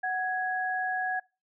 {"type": "tone pair together", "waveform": "sine", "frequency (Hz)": [742.2, 1664], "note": ["F#5", "G#6"], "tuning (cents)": [5, 3], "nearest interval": "octave + major second", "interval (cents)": 1398, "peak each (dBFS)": [-30, -30], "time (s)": [0.03, 1.2], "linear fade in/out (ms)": 10, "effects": ["noise-tail reverb RT60 0.3 s tail -24 dB re dry"]}